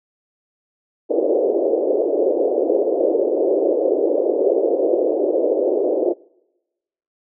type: band-pass noise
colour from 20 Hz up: white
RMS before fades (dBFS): -18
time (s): 1.09-6.14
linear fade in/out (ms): 20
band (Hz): 330 to 570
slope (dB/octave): 48
effects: noise-tail reverb RT60 1.0 s tail -26 dB re dry